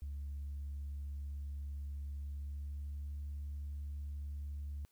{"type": "tone with pitch glide", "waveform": "sine", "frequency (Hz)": [71.1, 72.13], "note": ["C#2", "D2"], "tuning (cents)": [45, -31], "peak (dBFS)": -38, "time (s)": [0.02, 4.85], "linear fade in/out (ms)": 0, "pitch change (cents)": 24, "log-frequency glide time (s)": [2.17, 3.1], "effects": ["tanh soft clip ceiling -37 dBFS", "white hiss -75 dBFS RMS until 4.91 s"]}